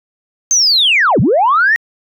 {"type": "linear two-way sweep", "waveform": "sine", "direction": "down then up", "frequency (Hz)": [6400, 98, 1904], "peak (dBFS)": -7, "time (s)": [0.51, 1.76], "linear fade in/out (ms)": 0, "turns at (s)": 1.2, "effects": ["tanh soft clip ceiling -3 dBFS"]}